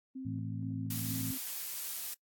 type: tone with tremolo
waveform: sine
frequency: 262.5 Hz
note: C4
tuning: 6 cents sharp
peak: -39 dBFS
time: 0.15-1.38 s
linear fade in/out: 10 ms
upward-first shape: square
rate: 2.1 Hz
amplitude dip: 45%
type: harmonic tone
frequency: 55 Hz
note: A1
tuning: in tune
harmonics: 2 / 3 / 4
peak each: -38 / -42 / -44 dBFS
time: 0.25-1.31 s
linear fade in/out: 5 ms
type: noise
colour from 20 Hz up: blue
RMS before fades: -39 dBFS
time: 0.9-2.14 s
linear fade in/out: 5 ms
effects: noise-tail reverb RT60 0.1 s tail -25 dB re dry + AAC 64 kbps

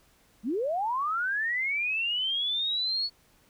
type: linear sweep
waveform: sine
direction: up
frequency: 189.3 to 4435 Hz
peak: -26 dBFS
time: 0.43-3.1 s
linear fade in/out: 50 ms
effects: pink hiss -63 dBFS RMS until 3.49 s

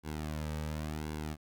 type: tone with flanger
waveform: sawtooth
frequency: 76.7 Hz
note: D#2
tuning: 24 cents flat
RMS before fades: -38 dBFS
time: 0.03-1.37 s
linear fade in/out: 50 ms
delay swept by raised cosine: 1.6 to 2.9 ms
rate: 0.92 Hz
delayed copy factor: -0.7
effects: none

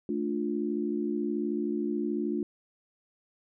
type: chord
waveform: sine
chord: D minor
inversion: second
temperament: just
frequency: 220.2 / 293.7 / 352.4 Hz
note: A3 / D4 / F4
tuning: +2 / 0 / +16 cents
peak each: -32 dBFS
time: 0.09-2.43 s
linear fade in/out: 2 ms
effects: none

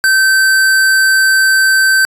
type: tone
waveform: square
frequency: 1548 Hz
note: G6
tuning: 22 cents flat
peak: -8 dBFS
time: 0.04-2.05 s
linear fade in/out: 0 ms
effects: resampled to 32000 Hz

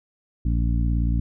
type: harmonic tone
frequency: 57.9 Hz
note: A#1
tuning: 11 cents flat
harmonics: 1 / 2 / 3 / 4 / 5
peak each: -20 / -26 / -30 / -32 / -34 dBFS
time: 0.45-1.2 s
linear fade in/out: 5 ms
effects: none

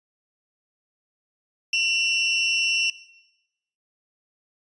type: tone pair together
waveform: 35% pulse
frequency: 2719 / 2929 Hz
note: F7 / F#7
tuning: -47 / -18 cents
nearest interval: minor second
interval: 129 cents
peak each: -19 / -26 dBFS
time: 1.73-2.9 s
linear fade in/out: 2 ms
effects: noise-tail reverb RT60 0.9 s tail -18 dB re dry + resampled to 22050 Hz

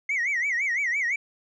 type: tone with vibrato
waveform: sine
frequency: 2071 Hz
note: C7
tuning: 18 cents flat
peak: -21 dBFS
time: 0.09-1.16 s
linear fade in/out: 5 ms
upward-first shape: sine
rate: 5.9 Hz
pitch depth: 190 cents each way
effects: tanh soft clip ceiling -21 dBFS

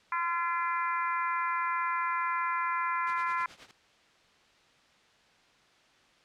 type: harmonic tone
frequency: 341.9 Hz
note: F4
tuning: 37 cents flat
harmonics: 3 / 4 / 5 / 6 / 7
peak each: -30 / -34 / -38 / -38 / -42 dBFS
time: 0.12-3.46 s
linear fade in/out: 2 ms
type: noise with tremolo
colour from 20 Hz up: white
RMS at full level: -44 dBFS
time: 3.07-3.71 s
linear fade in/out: 0 ms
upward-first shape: triangle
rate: 9.5 Hz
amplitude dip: 90%
effects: white hiss -62 dBFS RMS until 6.24 s + low-pass 4000 Hz 12 dB/octave

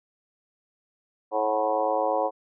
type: harmonic tone with a mistuned harmonic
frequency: 108.7 Hz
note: A2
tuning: 21 cents flat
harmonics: 3 / 4 / 5 / 6 / 7 / 8 / 9 / 10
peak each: -35 / -32 / -26 / -38 / -27 / -33 / -30 / -38 dBFS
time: 1.31-2.31 s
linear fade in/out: 50 ms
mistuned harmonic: 7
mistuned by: -43 cents
effects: none

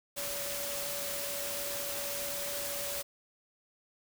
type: tone in noise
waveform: sine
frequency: 570 Hz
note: C#5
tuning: 48 cents sharp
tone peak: -41 dBFS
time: 0.16-3.03 s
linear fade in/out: 20 ms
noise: white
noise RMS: -37 dBFS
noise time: 0.16-3.03 s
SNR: -7 dB
effects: none

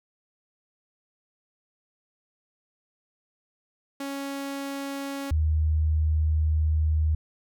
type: tone pair in turn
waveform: sawtooth / sine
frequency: 277.2 / 77.79 Hz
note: C#4 / D#2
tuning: 0 / 0 cents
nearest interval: octave + minor seventh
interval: 2200 cents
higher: first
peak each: -27 / -20 dBFS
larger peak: second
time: 4-5.31 / 5.31-7.15 s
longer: second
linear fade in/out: 5 ms
effects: none

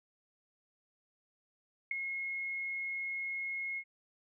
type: tone with ADSR envelope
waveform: sine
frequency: 2163 Hz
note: C#7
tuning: 43 cents flat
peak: -27 dBFS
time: 1.91-3.84 s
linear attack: 4 ms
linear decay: 6 ms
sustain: -8 dB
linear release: 63 ms
effects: none

